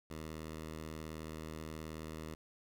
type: tone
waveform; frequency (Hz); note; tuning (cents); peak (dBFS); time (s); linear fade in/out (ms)
10% pulse; 78.7; D#2; +20; -35; 0.1-2.35; 5
effects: none